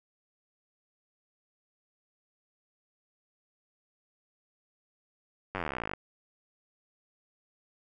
slowing click train, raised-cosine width 0.5 ms, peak -18 dBFS, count 27, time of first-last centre 5.55-5.936 s, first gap 10 ms, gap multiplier 1.03, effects none

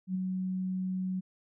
sine tone with ADSR envelope, 186.1 Hz, F#3, 10 cents sharp, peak -27 dBFS, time 0.07-1.21 s, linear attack 78 ms, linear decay 12 ms, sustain -3 dB, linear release 20 ms, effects none

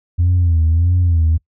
sine tone with vibrato, 84.7 Hz, E2, 48 cents sharp, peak -9 dBFS, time 0.18-1.38 s, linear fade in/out 20 ms, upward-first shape sine, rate 1.6 Hz, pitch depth 100 cents each way, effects noise-tail reverb RT60 0.1 s tail -23 dB re dry + tanh soft clip ceiling -8 dBFS

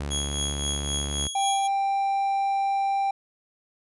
sawtooth tone with vibrato, 71.4 Hz, D2, 48 cents flat, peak -25 dBFS, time 0-1.28 s, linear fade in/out 5 ms, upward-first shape square, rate 6.4 Hz, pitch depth 8 cents each way
20% pulse tone with tremolo, 3322 Hz, G#7, in tune, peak -20 dBFS, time 0.1-1.68 s, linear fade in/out 20 ms, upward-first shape triangle, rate 3.8 Hz, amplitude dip 70%
triangle tone, 788 Hz, G5, 9 cents sharp, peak -20 dBFS, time 1.35-3.11 s, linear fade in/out 5 ms
effects resampled to 24000 Hz

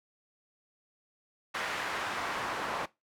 pink noise with band-pass filter sweep, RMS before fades -35 dBFS, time 1.54-2.86 s, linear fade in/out 10 ms, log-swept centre 1600 to 1000 Hz, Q 1.1, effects noise-tail reverb RT60 0.2 s tail -19 dB re dry

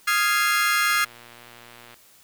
35% pulse chord, F minor seventh, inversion third, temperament equal with one note detuned, 1244.5 / 1385.7 / 1661.2 / 2093 Hz, Eb6 / F6 / Ab6 / C7, 0 / -14 / 0 / 0 cents, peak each -23 dBFS, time 0.07-1.05 s, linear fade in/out 10 ms
click train, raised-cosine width 0.3 ms, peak -29 dBFS, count 125, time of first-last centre 0.9-1.942 s, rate 119 Hz
effects white hiss -54 dBFS RMS until 2.23 s

